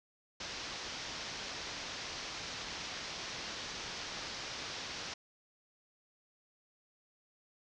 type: low-pass noise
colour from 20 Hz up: white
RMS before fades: -43 dBFS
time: 0.4-5.14 s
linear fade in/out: 5 ms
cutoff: 6000 Hz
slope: 48 dB/octave
effects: none